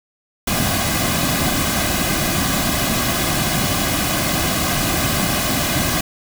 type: noise with comb filter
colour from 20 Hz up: pink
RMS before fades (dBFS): -19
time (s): 0.47-6.01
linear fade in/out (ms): 5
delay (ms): 2.2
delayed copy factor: -0.65
effects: none